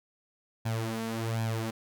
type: tone with flanger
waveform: sawtooth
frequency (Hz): 112.9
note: A2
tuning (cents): +45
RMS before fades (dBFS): -32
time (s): 0.65-1.71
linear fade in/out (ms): 10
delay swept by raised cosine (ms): 1.2 to 4.4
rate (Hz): 1.3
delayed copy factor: +0.7
effects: none